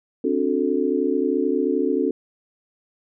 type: chord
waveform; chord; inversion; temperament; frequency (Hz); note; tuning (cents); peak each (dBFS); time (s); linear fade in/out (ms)
sine; D dominant seventh; third; just; 264.3 / 293.7 / 367.1 / 440.5; C4 / D4 / F#4 / A4; +18 / 0 / -14 / +2; -24; 0.24-2.11; 5
effects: none